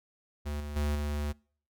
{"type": "tone with level steps", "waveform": "square", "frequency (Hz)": 73.6, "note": "D2", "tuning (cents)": 4, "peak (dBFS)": [-33, -37, -28, -31], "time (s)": [0.45, 1.33], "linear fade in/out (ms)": 20, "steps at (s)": [0.6, 0.76, 0.95], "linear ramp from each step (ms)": 5, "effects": ["noise-tail reverb RT60 0.5 s tail -26 dB re dry"]}